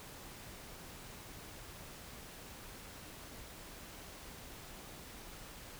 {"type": "silence", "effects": ["pink hiss -51 dBFS RMS until 5.79 s"]}